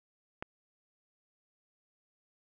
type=click; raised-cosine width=0.5 ms; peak=-22 dBFS; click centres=0.425 s; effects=none